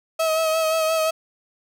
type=tone with vibrato; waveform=35% pulse; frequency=640 Hz; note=D#5; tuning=49 cents sharp; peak=-17 dBFS; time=0.19-1.11 s; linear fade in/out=10 ms; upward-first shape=sine; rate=5.7 Hz; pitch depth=28 cents each way; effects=none